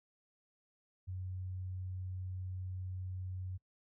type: tone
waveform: sine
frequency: 92.5 Hz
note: F#2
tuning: in tune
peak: -39 dBFS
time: 1.07-3.58 s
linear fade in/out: 20 ms
effects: noise-tail reverb RT60 0.1 s tail -21 dB re dry